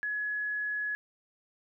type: tone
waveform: sine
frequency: 1690 Hz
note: G#6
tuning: 30 cents sharp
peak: -30 dBFS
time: 0.03-0.95 s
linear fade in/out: 0 ms
effects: none